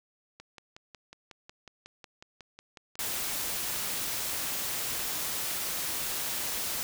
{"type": "click train", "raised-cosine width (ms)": 0.2, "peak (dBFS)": -29, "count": 22, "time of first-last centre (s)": [0.4, 4.232], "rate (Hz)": 5.48}
{"type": "noise", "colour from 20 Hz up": "white", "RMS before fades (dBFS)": -33, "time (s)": [2.99, 6.83], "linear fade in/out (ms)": 0}
{"effects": []}